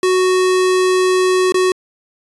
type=tone with dropouts; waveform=square; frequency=370 Hz; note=F#4; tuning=in tune; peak=-12 dBFS; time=0.03-1.72 s; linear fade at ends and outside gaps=2 ms; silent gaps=1.522-1.543 s; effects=resampled to 24000 Hz